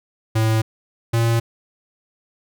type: tone pair in turn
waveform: square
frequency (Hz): 110.9 / 115.59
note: A2 / A#2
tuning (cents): +14 / -14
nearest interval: minor second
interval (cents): 72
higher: second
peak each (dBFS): -16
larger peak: neither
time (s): 0.35-0.62 / 1.13-1.4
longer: neither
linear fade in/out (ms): 10
effects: none